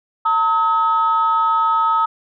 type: tone pair together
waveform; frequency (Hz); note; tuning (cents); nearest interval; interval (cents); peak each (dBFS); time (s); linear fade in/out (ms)
sine; 906 / 1278.7; A#5 / D#6; -50 / +47; tritone; 597; -17 / -14; 0.25-2.06; 10
effects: tanh soft clip ceiling -8 dBFS